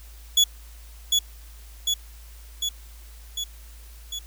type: tone with echo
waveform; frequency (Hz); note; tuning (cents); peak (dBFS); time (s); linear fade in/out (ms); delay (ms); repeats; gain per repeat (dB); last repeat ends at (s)
30% pulse; 3400; G#7; +40; -12; 0.37-0.44; 5; 750; 5; -3; 4.19
effects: added 55 Hz sine -42 dBFS peak until 4.26 s + white hiss -52 dBFS RMS until 4.26 s